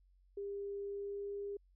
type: tone with pitch glide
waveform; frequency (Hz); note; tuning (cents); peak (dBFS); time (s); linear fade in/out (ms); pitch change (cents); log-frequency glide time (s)
sine; 401.3 to 403.6; G4 to G#4; +41 to -49; -39; 0.37-1.57; 5; +10; 0.82-1.35
effects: added 46 Hz sine -65 dBFS peak until 1.75 s